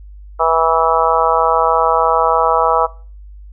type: harmonic tone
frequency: 163.2 Hz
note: E3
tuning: 17 cents flat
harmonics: 3 / 4 / 5 / 6 / 7 / 8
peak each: -18 / -18 / -18 / -18 / -18 / -18 dBFS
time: 0.39-2.87 s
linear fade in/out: 20 ms
effects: noise-tail reverb RT60 0.4 s tail -21 dB re dry + added 50 Hz sine -33 dBFS peak until 3.52 s